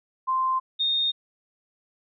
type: tone pair in turn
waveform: sine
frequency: 1043 / 3681 Hz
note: C6 / A#7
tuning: -6 / -23 cents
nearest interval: octave + minor seventh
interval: 2183 cents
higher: second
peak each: -21 dBFS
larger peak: neither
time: 0.27-0.6 / 0.79-1.12 s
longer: neither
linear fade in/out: 20 ms
effects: none